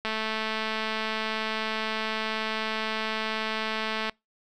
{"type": "click train", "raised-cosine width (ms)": 0.3, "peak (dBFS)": -14, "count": 887, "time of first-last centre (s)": [0.05, 4.096], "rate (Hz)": 219, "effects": ["noise-tail reverb RT60 0.2 s tail -25 dB re dry"]}